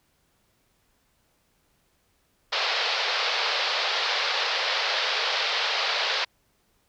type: band-pass noise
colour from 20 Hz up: white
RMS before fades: -26 dBFS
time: 2.52-6.25 s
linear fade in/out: 10 ms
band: 450 to 4800 Hz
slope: 48 dB/octave
effects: pink hiss -68 dBFS RMS until 6.88 s